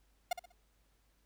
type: tone with echo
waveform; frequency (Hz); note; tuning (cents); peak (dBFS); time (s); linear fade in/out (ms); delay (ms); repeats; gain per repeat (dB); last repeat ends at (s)
45% pulse; 710; F5; +28; -30; 0.31-0.33; 5; 64; 3; -10; 0.522
effects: added 50 Hz sine -70 dBFS peak until 1.25 s + pink hiss -75 dBFS RMS until 1.25 s